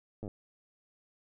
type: slowing click train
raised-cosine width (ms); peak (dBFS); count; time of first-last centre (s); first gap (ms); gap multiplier
2; -28; 6; 0.23-0.279; 9; 1.04
effects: none